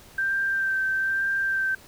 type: tone with vibrato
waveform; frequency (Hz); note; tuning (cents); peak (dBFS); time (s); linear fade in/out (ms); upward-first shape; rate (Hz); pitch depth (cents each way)
sine; 1568; G6; 0; -22; 0.18-1.75; 5; sine; 1.1; 17
effects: pink hiss -50 dBFS RMS until 1.87 s